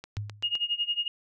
click train, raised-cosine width 0.2 ms, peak -23 dBFS, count 5, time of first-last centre 0.04-0.553 s, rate 7.79 Hz
sine tone with exponential decay, 103.83 Hz, G#2, in tune, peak -27 dBFS, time 0.17-0.55 s, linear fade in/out 0 ms, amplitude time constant 82 ms
sine tone with tremolo, 2856 Hz, F7, 38 cents sharp, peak -23 dBFS, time 0.43-1.08 s, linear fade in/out 2 ms, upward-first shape sine, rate 11 Hz, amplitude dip 90%
effects none

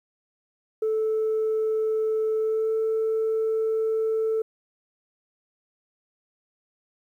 sine tone with pitch glide, 437.7 to 442.3 Hz, A4 to A4, -9 to +9 cents, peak -20 dBFS, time 0.82-4.42 s, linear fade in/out 5 ms, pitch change +18 cents, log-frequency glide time 2.38-2.73 s, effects tanh soft clip ceiling -19 dBFS + 10-bit

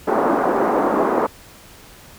pink band-pass noise, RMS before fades -18 dBFS, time 0.07-1.27 s, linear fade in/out 10 ms, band 260 to 1200 Hz, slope 24 dB/octave, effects pink hiss -44 dBFS RMS until 2.18 s

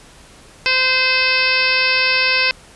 harmonic tone with a mistuned harmonic, 516 Hz, C5, 24 cents flat, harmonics 1 / 2 / 3 / 4 / 5 / 6 / 7 / 8 / 9 / 10, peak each -27 / -26 / -22 / -21 / -17 / -28 / -29 / -27 / -22 / -23 dBFS, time 0.66-2.51 s, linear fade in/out 0 ms, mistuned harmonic 10, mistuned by +27 cents, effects pink hiss -44 dBFS RMS until 2.75 s + resampled to 24000 Hz

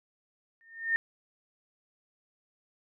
sine tone with exponential growth, 1823 Hz, A#6, 39 cents flat, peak -21 dBFS, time 0.61-0.96 s, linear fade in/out 0 ms, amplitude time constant 75 ms, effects none

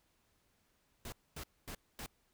pink noise bursts, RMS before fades -45 dBFS, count 4, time 1.05-2.062 s, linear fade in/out 2 ms, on 73 ms, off 240 ms, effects pink hiss -75 dBFS RMS until 2.33 s

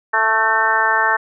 harmonic tone with a mistuned harmonic, 220.8 Hz, A3, 6 cents sharp, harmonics 2 / 3 / 4 / 5 / 6 / 7 / 8, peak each -29 / -26 / -19 / -21 / -23 / -19 / -19 dBFS, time 0.13-1.17 s, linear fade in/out 10 ms, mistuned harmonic 8, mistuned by +33 cents, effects none

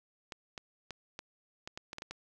clicks, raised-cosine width 0.2 ms, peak -24 dBFS, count 10, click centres 0.322 / 0.578 / 0.907 / 1.191 / 1.675 / 1.775 / 1.931 / 1.984 / 2.021 / 2.11 s, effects none

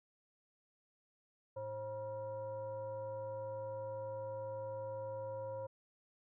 sine tone with frequency modulation, 535 Hz, C5, 38 cents sharp, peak -40 dBFS, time 1.56-5.67 s, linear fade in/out 10 ms, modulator 426 Hz, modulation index 0.68, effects none

